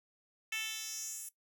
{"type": "tone with high-pass filter sweep", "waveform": "10% pulse", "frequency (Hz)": 440, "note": "A4", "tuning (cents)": 0, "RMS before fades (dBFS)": -41, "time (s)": [0.52, 1.29], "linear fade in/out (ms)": 5, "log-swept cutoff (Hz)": [2500, 9600], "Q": 2.5, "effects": ["noise-tail reverb RT60 0.1 s tail -17 dB re dry"]}